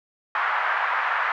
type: band-pass noise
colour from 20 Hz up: white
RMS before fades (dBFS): -24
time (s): 0.35-1.32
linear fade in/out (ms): 2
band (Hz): 840 to 1700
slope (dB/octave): 24
effects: none